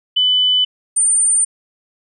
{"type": "tone pair in turn", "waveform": "sine", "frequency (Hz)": [3000, 8990], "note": ["F#7", "C#9"], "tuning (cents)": [23, 23], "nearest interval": "octave + perfect fifth", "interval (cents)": 1900, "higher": "second", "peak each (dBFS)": -11, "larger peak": "neither", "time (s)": [[0.16, 0.65], [0.96, 1.45]], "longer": "neither", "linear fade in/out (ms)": 10, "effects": []}